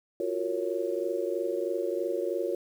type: chord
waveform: sine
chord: Gb major seventh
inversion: third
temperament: just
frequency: 346.9 / 370 / 462.5 / 555 Hz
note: F4 / Gb4 / Bb4 / Db5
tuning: -12 / 0 / -14 / +2 cents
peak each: -33 dBFS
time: 0.2-2.55 s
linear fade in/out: 2 ms
effects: 9-bit